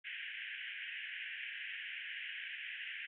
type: band-pass noise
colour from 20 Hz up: pink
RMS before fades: -45 dBFS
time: 0.04-3.07 s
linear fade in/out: 20 ms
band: 1600 to 3100 Hz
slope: 96 dB/octave
effects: none